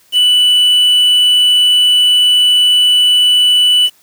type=tone with quantisation; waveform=triangle; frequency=2973 Hz; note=F#7; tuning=8 cents sharp; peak=-5 dBFS; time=0.12-3.9 s; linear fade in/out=50 ms; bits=5; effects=white hiss -50 dBFS RMS until 4.02 s